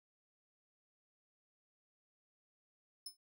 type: tone with exponential decay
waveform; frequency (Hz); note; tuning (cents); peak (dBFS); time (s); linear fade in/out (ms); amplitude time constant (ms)
sawtooth; 5220; E8; -18; -38; 3.06-3.17; 5; 23
effects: noise-tail reverb RT60 0.1 s tail -26 dB re dry